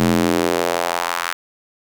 square tone with high-pass filter sweep, 43 Hz, F1, 26 cents flat, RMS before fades -19 dBFS, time 0-1.33 s, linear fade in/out 0 ms, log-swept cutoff 180 to 1400 Hz, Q 1.7, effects none

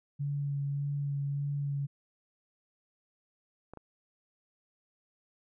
sine tone with vibrato, 141.9 Hz, C#3, 41 cents sharp, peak -30 dBFS, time 0.19-1.87 s, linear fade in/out 20 ms, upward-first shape sine, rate 1.7 Hz, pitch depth 14 cents each way
clicks, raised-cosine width 1 ms, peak -31 dBFS, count 2, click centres 3.736 / 3.773 s
effects none

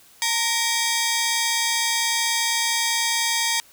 10% pulse ring-modulated tone, 1396.9 Hz, F6, in tune, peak -9 dBFS, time 0.22-3.6 s, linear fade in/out 0 ms, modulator 479 Hz, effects white hiss -52 dBFS RMS until 3.72 s

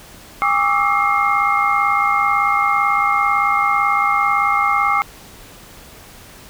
sine tone cluster, 809 / 1147 / 1205 / 1310 / 2132 Hz, G#5 / D6 / D6 / E6 / C7, -46 / -41 / +44 / -11 / +32 cents, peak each -20 dBFS, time 0.42-5.02 s, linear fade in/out 0 ms, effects pink hiss -41 dBFS RMS until 6.49 s

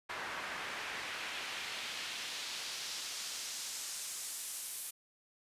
pink noise with band-pass filter sweep, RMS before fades -42 dBFS, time 0.09-4.91 s, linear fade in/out 10 ms, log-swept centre 1400 to 11000 Hz, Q 1.1, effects resampled to 32000 Hz

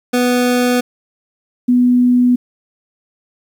25% pulse / sine tone pair in turn, 246.9 / 246.9 Hz, B3 / B3, 0 / 0 cents, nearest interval unison, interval 0 cents, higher neither, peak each -8 dBFS, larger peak neither, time 0.13-0.81 / 1.68-2.36 s, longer neither, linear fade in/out 10 ms, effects 8-bit

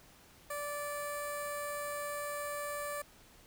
10% pulse tone with notch filter, 583 Hz, D5, 13 cents flat, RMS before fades -39 dBFS, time 0.5-3.02 s, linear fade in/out 5 ms, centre 3200 Hz, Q 0.53, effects pink hiss -60 dBFS RMS until 3.46 s

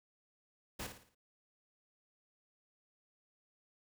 pink noise with echo, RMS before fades -42 dBFS, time 0.79-0.87 s, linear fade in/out 10 ms, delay 56 ms, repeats 5, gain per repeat -7 dB, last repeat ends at 1.15 s, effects none

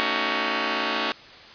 5% pulse chord, D# half-diminished seventh, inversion second, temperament just, 224 / 280 / 311.1 / 373.4 Hz, A3 / C#4 / D#4 / F#4, +31 / +18 / 0 / +16 cents, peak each -18 dBFS, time 0-1.12 s, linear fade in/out 0 ms, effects white hiss -45 dBFS RMS until 1.54 s + resampled to 11025 Hz

